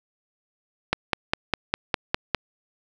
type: click train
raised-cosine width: 0.3 ms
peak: -4 dBFS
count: 8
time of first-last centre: 0.93-2.347 s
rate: 4.94 Hz
effects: none